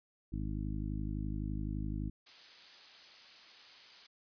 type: harmonic tone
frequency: 51.8 Hz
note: G#1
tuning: 4 cents flat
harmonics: 1 / 2 / 3 / 4 / 5 / 6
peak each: -38 / -41 / -43 / -44 / -45 / -46 dBFS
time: 0.32-2.1 s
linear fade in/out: 10 ms
type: noise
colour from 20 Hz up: blue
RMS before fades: -48 dBFS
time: 2.26-4.07 s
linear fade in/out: 10 ms
effects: resampled to 11025 Hz